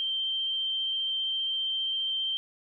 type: tone with vibrato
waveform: sine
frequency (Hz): 3136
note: G7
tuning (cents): 0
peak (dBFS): -27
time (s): 0-2.37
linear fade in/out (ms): 0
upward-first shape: sine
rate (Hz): 15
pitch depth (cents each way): 9
effects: none